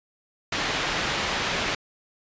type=low-pass noise; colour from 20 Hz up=white; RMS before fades=-27 dBFS; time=0.52-1.75 s; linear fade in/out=5 ms; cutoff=3100 Hz; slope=12 dB/octave; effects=resampled to 16000 Hz